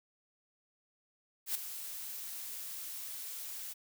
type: noise with ADSR envelope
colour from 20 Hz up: blue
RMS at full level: -32 dBFS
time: 1.46-3.74 s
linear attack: 91 ms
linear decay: 4 ms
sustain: -11 dB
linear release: 21 ms
effects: none